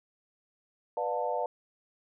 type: chord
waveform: sine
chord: B half-diminished seventh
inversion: none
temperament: just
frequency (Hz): 493.9 / 592.7 / 711.2 / 889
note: B4 / D5 / F5 / A5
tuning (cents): 0 / +16 / +31 / +18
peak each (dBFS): -34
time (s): 0.97-1.46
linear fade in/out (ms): 2
effects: none